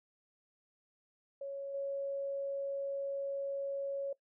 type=tone with level steps; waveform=sine; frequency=554.4 Hz; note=C#5; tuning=in tune; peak=-38 / -34 dBFS; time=1.41-4.13 s; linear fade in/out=5 ms; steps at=1.74 s; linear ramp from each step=5 ms; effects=noise-tail reverb RT60 0.1 s tail -20 dB re dry